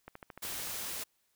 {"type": "click train", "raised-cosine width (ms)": 0.5, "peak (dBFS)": -30, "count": 9, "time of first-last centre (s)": [0.08, 0.673], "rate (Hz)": 13.5}
{"type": "noise", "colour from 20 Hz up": "white", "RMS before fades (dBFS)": -39, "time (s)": [0.42, 1.04], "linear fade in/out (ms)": 10}
{"effects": ["white hiss -75 dBFS RMS until 1.35 s"]}